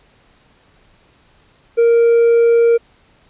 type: tone with hard clipping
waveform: triangle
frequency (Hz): 466.2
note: A#4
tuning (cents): 0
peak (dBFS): -9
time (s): 1.77-2.78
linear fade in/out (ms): 20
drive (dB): 5
effects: pink hiss -53 dBFS RMS until 3.29 s + resampled to 8000 Hz